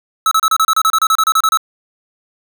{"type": "tone bursts", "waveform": "square", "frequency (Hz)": 1299, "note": "E6", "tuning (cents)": -26, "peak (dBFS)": -10, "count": 16, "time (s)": [0.26, 1.573], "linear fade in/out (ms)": 2, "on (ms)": 53, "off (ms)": 31, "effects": []}